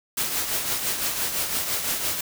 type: noise with tremolo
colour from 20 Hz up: white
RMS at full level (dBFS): -24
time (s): 0.17-2.21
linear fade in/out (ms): 5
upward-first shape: triangle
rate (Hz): 5.9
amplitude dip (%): 55
effects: none